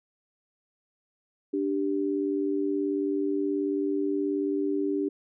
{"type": "tone pair together", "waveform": "sine", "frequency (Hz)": [293.4, 392], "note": ["D4", "G4"], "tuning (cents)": [-2, 0], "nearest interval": "perfect fourth", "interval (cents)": 502, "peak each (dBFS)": [-27, -28], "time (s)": [1.53, 5.09], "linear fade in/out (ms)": 10, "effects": []}